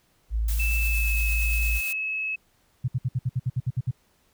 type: tone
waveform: sine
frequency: 55 Hz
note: A1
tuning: in tune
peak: -22 dBFS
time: 0.3-1.81 s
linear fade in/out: 50 ms
type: noise with tremolo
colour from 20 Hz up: blue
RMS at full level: -34 dBFS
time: 0.48-1.93 s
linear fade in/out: 5 ms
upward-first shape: sine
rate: 8.7 Hz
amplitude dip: 25%
type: tone with pitch glide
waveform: sine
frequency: 2637 to 2583 Hz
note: E7 to E7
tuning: 0 to -36 cents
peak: -26 dBFS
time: 0.59-2.36 s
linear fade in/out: 10 ms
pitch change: -36 cents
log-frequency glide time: 0.78-1.19 s
type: tone bursts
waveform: sine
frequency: 125.8 Hz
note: B2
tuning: 32 cents sharp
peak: -21 dBFS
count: 11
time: 2.84-3.912 s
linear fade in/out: 10 ms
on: 42 ms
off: 61 ms
effects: pink hiss -65 dBFS RMS until 4.33 s